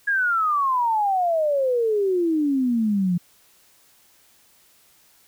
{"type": "exponential sweep", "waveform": "sine", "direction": "down", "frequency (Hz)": [1670, 171.3], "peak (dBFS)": -18, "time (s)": [0.07, 3.18], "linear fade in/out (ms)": 10, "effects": ["white hiss -57 dBFS RMS until 5.27 s"]}